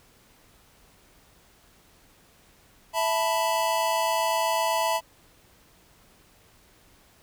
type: chord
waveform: square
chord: E suspended fourth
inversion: none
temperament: equal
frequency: 659.3 / 880 / 987.8 Hz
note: E5 / A5 / B5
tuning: 0 / 0 / 0 cents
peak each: -28 dBFS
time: 2.93-5.01 s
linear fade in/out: 50 ms
effects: pink hiss -58 dBFS RMS until 7.22 s